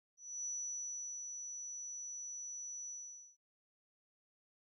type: tone with ADSR envelope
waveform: sine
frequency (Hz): 5920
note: F#8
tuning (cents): 0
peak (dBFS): -38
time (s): 0.17-3.37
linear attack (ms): 280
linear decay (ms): 780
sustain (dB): -5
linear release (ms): 480
effects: none